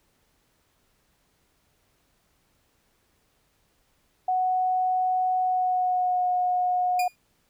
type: tone with pitch glide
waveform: sine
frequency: 740 to 725.2 Hz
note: F#5 to F#5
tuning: 0 to -35 cents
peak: -21 dBFS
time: 4.28-7.08 s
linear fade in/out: 5 ms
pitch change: -35 cents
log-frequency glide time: 5.4-6.28 s
type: tone with exponential decay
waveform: sawtooth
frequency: 2429 Hz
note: D#7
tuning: 42 cents flat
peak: -23 dBFS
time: 6.99-7.16 s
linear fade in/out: 5 ms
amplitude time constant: 35 ms
effects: pink hiss -68 dBFS RMS until 7.49 s